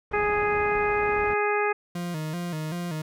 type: low-pass noise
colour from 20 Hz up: pink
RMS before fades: -38 dBFS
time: 0.11-1.34 s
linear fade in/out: 5 ms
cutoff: 1400 Hz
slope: 12 dB/octave
type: harmonic tone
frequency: 415.3 Hz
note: G#4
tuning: in tune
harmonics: 1 / 2 / 3 / 4 / 5 / 6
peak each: -25 / -28 / -30 / -31 / -32 / -33 dBFS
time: 0.13-1.73 s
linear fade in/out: 10 ms
type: tone with vibrato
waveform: 40% pulse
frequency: 164.81 Hz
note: E3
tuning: in tune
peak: -28 dBFS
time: 1.95-3.02 s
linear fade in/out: 5 ms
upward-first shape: square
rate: 2.6 Hz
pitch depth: 100 cents each way
effects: none